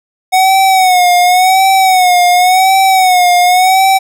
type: tone with vibrato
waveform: square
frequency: 740 Hz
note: F#5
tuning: in tune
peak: -6 dBFS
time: 0.32-3.99 s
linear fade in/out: 20 ms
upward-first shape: sine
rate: 0.91 Hz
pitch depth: 71 cents each way
effects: none

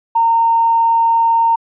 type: tone with tanh clipping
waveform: triangle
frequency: 918 Hz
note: A#5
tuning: 27 cents flat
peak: -9 dBFS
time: 0.15-1.56 s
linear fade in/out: 10 ms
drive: 2 dB
effects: resampled to 8000 Hz

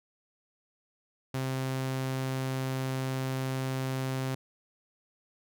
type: tone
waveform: sawtooth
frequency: 131.7 Hz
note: C3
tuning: 12 cents sharp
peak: -26 dBFS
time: 1.34-4.35 s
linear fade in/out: 5 ms
effects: none

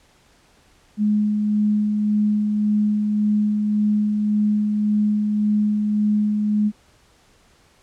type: tone with tremolo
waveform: sine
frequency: 210 Hz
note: G#3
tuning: 19 cents sharp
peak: -15 dBFS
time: 0.97-6.72 s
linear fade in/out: 50 ms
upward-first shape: sine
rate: 1.8 Hz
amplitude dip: 30%
effects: pink hiss -56 dBFS RMS until 7.82 s + low-pass 9000 Hz 12 dB/octave

